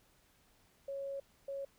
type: tone pair in turn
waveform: sine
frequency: 552 / 552 Hz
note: C#5 / C#5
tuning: -7 / -7 cents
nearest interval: unison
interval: 0 cents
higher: neither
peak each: -38 / -38 dBFS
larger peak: neither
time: 0.88-1.2 / 1.48-1.65 s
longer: first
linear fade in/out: 5 ms
effects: pink hiss -69 dBFS RMS until 1.78 s